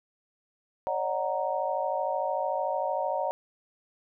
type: chord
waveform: sine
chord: D# minor seventh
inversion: third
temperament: equal with one note detuned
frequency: 554.4 / 607.7 / 740 / 932.3 Hz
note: C#5 / D#5 / F#5 / A#5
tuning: 0 / -41 / 0 / 0 cents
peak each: -32 dBFS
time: 0.87-3.31 s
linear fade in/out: 0 ms
effects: none